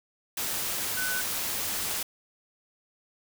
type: tone in noise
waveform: sine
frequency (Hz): 1500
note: F#6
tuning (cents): +23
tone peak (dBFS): -30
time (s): 0.97-1.21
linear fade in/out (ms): 5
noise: white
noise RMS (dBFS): -31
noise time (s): 0.37-2.03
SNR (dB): -2
effects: none